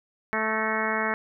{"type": "harmonic tone with a mistuned harmonic", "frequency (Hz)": 219.2, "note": "A3", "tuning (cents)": -6, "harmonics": [1, 2, 3, 4, 5, 6, 7, 8, 9, 10], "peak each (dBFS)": [-33, -33, -33, -33, -33, -33, -33, -33, -33, -33], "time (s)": [0.33, 1.14], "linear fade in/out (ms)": 0, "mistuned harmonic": 9, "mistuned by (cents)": -61, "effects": []}